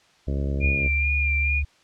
harmonic tone, 69.3 Hz, C#2, in tune, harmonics 1 / 2 / 3 / 4 / 5 / 6 / 7 / 8 / 9, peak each -24 / -30 / -34 / -36 / -38 / -40 / -41 / -42 / -43 dBFS, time 0.27-0.88 s, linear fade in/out 10 ms
sine tone with vibrato, 2400 Hz, D7, 37 cents sharp, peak -22 dBFS, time 0.6-1.63 s, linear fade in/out 50 ms, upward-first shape sine, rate 2.3 Hz, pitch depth 31 cents each way
sine tone, 72.2 Hz, D2, 29 cents flat, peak -22 dBFS, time 0.63-1.65 s, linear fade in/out 10 ms
effects white hiss -58 dBFS RMS until 1.83 s + low-pass 5000 Hz 12 dB/octave

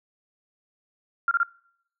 sine tone bursts, 1387 Hz, F6, 12 cents flat, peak -18 dBFS, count 3, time 1.28-1.432 s, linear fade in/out 2 ms, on 32 ms, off 28 ms, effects noise-tail reverb RT60 0.7 s tail -25 dB re dry

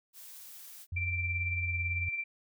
blue noise, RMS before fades -49 dBFS, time 0.13-0.87 s, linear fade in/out 50 ms
sine tone with pitch glide, 87.7 to 86.34 Hz, F2 to F2, +8 to -19 cents, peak -33 dBFS, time 0.92-2.09 s, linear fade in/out 5 ms, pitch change -27 cents, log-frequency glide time 1.28-1.96 s
sine tone with tremolo, 2351 Hz, D7, 1 cent sharp, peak -30 dBFS, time 0.96-2.24 s, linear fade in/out 10 ms, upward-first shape sine, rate 18 Hz, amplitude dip 50%
effects none

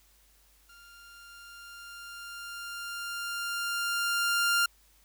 sawtooth tone with level ramp, 1396.9 Hz, F6, in tune, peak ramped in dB -49 to -19 dBFS, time 0.69-4.66 s, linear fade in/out 5 ms, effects added 50 Hz sine -64 dBFS peak until 5.04 s + white hiss -64 dBFS RMS until 5.04 s

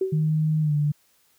sine tone with exponential decay, 380 Hz, F#4, 46 cents sharp, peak -18 dBFS, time 0.01-0.3 s, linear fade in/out 5 ms, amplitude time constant 63 ms
sine tone with pitch glide, 155.56 to 147.76 Hz, D#3 to D3, 0 to +11 cents, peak -19 dBFS, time 0.12-0.92 s, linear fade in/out 10 ms, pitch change -89 cents, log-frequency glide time 0.61-0.73 s
effects white hiss -63 dBFS RMS until 1.38 s

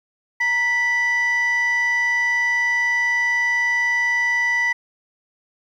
sine tone pair together, 934 / 1970 Hz, A#5 / B6, +3 / -5 cents, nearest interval octave + minor second, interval 1292 cents, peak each -25 / -15 dBFS, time 0.4-4.73 s, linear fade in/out 10 ms, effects tanh soft clip ceiling -15 dBFS + 9-bit

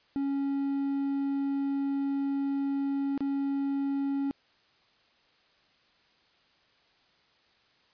triangle tone with dropouts, 277.2 Hz, C#4, in tune, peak -25 dBFS, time 0.16-4.31 s, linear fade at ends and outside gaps 0 ms, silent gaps 3.177-3.206 s, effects white hiss -65 dBFS RMS until 7.93 s + resampled to 11025 Hz

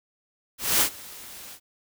white noise with ADSR envelope, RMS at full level -19 dBFS, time 0.58-1.6 s, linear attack 230 ms, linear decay 86 ms, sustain -23 dB, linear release 71 ms, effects none

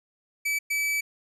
45% pulse tone bursts at uneven times, 2300 Hz, D7, 37 cents flat, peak -24 dBFS, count 2, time 0.45-0.59 / 0.7-1.01 s, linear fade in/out 10 ms, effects resampled to 32000 Hz

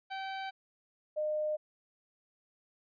sawtooth / sine tone pair in turn, 772 / 609.6 Hz, G5 / D#5, -27 / -36 cents, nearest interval major third, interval 409 cents, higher first, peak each -33 / -30 dBFS, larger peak second, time 0.1-0.51 / 1.16-1.57 s, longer neither, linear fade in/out 20 ms, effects resampled to 11025 Hz

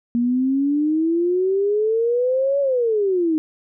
sine exponential two-way sweep, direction up then down, 234.9 to 568 to 306.1 Hz, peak -16 dBFS, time 0.15-3.38 s, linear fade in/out 0 ms, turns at 2.6 s, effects none

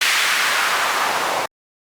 white noise with band-pass filter sweep, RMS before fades -19 dBFS, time 0.01-1.46 s, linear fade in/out 5 ms, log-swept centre 2200 to 750 Hz, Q 1.4, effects Opus 48 kbps

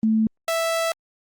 sine / sawtooth tone pair in turn, 220 / 659.3 Hz, A3 / E5, 0 / 0 cents, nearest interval octave + perfect fifth, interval 1900 cents, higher second, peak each -16 / -17 dBFS, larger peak first, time 0.03-0.27 / 0.48-0.92 s, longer second, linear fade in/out 2 ms, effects Opus 24 kbps

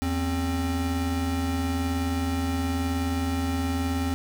square tone pair together, 82.5 / 266.5 Hz, E2 / C4, +2 / +32 cents, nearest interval octave + minor sixth, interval 2030 cents, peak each -28 dBFS, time 0.02-4.14 s, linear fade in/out 0 ms, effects none

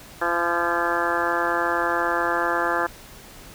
harmonic tone with a mistuned harmonic, 171.3 Hz, F3, 33 cents flat, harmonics 2 / 3 / 4 / 5 / 6 / 7 / 8 / 9 / 10, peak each -29 / -29 / -29 / -29 / -29 / -29 / -29 / -29 / -29 dBFS, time 0.21-2.87 s, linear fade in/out 10 ms, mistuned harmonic 9, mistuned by +31 cents, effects pink hiss -44 dBFS RMS until 3.54 s

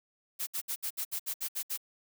blue noise bursts, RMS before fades -34 dBFS, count 10, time 0.39-1.776 s, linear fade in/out 20 ms, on 81 ms, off 64 ms, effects none

